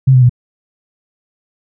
sine tone with pitch steps, 132.4 / 127.59 / 122.96 Hz, C3 / C3 / B2, +21 / -43 / -7 cents, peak -4 dBFS, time 0.07-0.295 s, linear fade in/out 10 ms, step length 75 ms, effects none

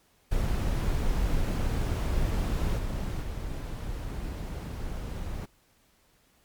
brown noise with level steps, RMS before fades -27 / -31 / -34 dBFS, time 0.31-5.46 s, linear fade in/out 10 ms, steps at 2.77 / 3.21 s, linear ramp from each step 20 ms, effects pink hiss -65 dBFS RMS until 6.44 s + MP3 96 kbps

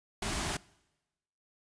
pink band-stop noise, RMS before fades -34 dBFS, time 0.22-0.57 s, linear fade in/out 5 ms, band 420 to 590 Hz, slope 96 dB/octave, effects noise-tail reverb RT60 1.0 s tail -23 dB re dry + resampled to 22050 Hz

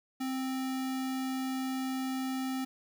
sine tone with sample-and-hold, 261.6 Hz, C4, in tune, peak -31 dBFS, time 0.2-2.65 s, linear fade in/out 10 ms, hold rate 1050 Hz, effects none

